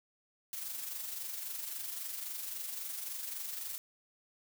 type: noise with amplitude modulation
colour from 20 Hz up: blue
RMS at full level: -39 dBFS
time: 0.53-3.78 s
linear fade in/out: 0 ms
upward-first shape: sine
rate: 23.7 Hz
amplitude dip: 45%
effects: none